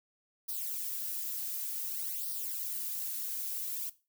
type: noise with flanger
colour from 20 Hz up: violet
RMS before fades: -37 dBFS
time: 0.48-3.9 s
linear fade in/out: 10 ms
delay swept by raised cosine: 0.2 to 3.2 ms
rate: 0.55 Hz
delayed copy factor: +0.75
effects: noise-tail reverb RT60 0.3 s tail -17 dB re dry